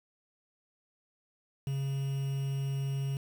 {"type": "tone with quantisation", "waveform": "triangle", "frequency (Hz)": 137, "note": "C#3", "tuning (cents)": -20, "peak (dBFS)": -28, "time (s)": [1.67, 3.17], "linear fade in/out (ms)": 2, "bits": 8, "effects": []}